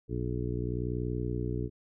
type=harmonic tone; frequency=60.8 Hz; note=B1; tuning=26 cents flat; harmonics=1 / 2 / 3 / 4 / 5 / 6 / 7; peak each=-36 / -34 / -40 / -42 / -39 / -40 / -39 dBFS; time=0.08-1.7 s; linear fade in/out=50 ms; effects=none